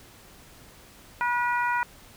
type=harmonic tone; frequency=484.2 Hz; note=B4; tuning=34 cents flat; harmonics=2 / 3 / 4 / 5; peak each=-25 / -28 / -33 / -36 dBFS; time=1.21-1.83 s; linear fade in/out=0 ms; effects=pink hiss -51 dBFS RMS until 2.16 s